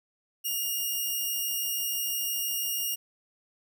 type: tone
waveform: 5% pulse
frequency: 2839 Hz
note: F7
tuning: 28 cents sharp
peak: -19 dBFS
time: 0.44-2.96 s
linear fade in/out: 20 ms
effects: none